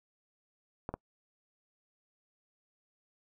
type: clicks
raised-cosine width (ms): 1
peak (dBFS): -22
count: 2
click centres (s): 0.891 / 0.94
effects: noise-tail reverb RT60 0.1 s tail -25 dB re dry